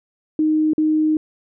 sine tone with dropouts, 310 Hz, D#4, 6 cents flat, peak -14 dBFS, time 0.39-1.17 s, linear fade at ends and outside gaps 2 ms, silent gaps 0.734-0.78 s, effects none

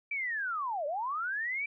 sine linear two-way sweep, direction down then up, 2349 to 554.4 to 2349 Hz, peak -31 dBFS, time 0.11-1.66 s, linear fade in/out 5 ms, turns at 0.86 s, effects none

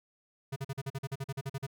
square tone bursts, 136.2 Hz, C#3, 30 cents flat, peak -34 dBFS, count 14, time 0.52-1.667 s, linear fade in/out 10 ms, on 42 ms, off 43 ms, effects none

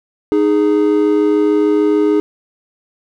triangle tone pair together, 308.6 / 415.3 Hz, D#4 / G#4, -14 / 0 cents, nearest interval perfect fourth, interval 514 cents, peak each -11 dBFS, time 0.32-2.2 s, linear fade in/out 0 ms, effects none

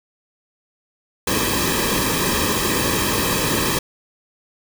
pink noise with comb filter, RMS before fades -20 dBFS, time 1.27-3.79 s, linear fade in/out 5 ms, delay 1.4 ms, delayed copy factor -0.75, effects none

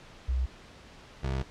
sine / 25% pulse tone pair in turn, 63.9 / 66.15 Hz, C2 / C2, -40 / +20 cents, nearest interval minor second, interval 60 cents, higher second, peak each -25 / -25 dBFS, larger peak neither, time 0.28-0.46 / 1.23-1.43 s, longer second, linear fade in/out 10 ms, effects pink hiss -51 dBFS RMS until 1.5 s + low-pass 5000 Hz 12 dB/octave

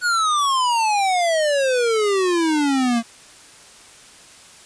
square exponential sweep, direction down, 1480 to 226.5 Hz, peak -17 dBFS, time 0.01-3.03 s, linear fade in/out 50 ms, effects white hiss -45 dBFS RMS until 4.65 s + resampled to 22050 Hz

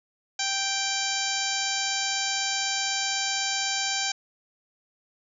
harmonic tone, 784 Hz, G5, in tune, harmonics 1 / 2 / 3 / 4 / 5 / 6 / 7 / 8 / 9, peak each -34 / -34 / -34 / -34 / -34 / -34 / -34 / -34 / -34 dBFS, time 0.39-4.12 s, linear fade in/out 5 ms, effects none

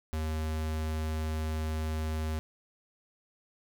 square tone, 78.4 Hz, D#2, 14 cents sharp, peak -31 dBFS, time 0.13-2.39 s, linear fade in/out 0 ms, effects none

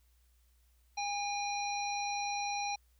harmonic tone, 813 Hz, G#5, 37 cents flat, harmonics 1 / 3 / 5 / 7, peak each -35 / -40 / -42 / -43 dBFS, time 0.97-2.76 s, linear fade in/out 10 ms, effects added 60 Hz sine -65 dBFS peak until 2.99 s + white hiss -75 dBFS RMS until 2.99 s

